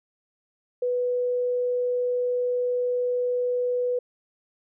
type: tone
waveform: sine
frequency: 493.5 Hz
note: B4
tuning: 1 cent flat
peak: -22 dBFS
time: 0.82-3.99 s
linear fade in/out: 5 ms
effects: none